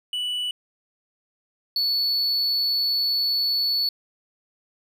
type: tone pair in turn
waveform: triangle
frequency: 2960 / 4435 Hz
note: F#7 / C#8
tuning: 0 / 0 cents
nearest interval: perfect fifth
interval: 700 cents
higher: second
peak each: -23 / -19 dBFS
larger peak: second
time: 0.13-0.51 / 1.76-3.89 s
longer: second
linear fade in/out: 2 ms
effects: none